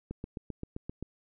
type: click train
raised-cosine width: 3 ms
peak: -24 dBFS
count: 8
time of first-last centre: 0.11-1.026 s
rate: 7.64 Hz
effects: none